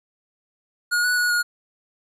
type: tone with pitch steps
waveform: square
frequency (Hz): 1440 / 1475 / 1458 / 1437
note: F#6 / F#6 / F#6 / F6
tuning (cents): -47 / -6 / -26 / +49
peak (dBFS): -19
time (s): 0.91-1.43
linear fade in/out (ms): 20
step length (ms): 130
effects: resampled to 32000 Hz + 10-bit